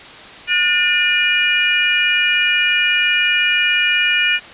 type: harmonic tone with a mistuned harmonic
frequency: 482.9 Hz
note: B4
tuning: 39 cents flat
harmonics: 3 / 4 / 5 / 6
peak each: -21 / -20 / -16 / -18 dBFS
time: 0.47-4.4 s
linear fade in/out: 50 ms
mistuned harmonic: 4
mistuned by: -130 cents
effects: white hiss -36 dBFS RMS until 4.53 s + resampled to 8000 Hz